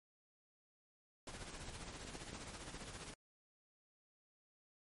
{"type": "noise with tremolo", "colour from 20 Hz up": "pink", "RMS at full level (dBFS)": -48, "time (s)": [1.27, 3.14], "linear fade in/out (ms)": 2, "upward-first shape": "sine", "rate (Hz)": 15, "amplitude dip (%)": 50}
{"type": "clicks", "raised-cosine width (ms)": 2, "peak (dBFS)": -37, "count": 4, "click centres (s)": [2.05, 2.154, 2.331, 2.745]}
{"effects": ["MP3 48 kbps"]}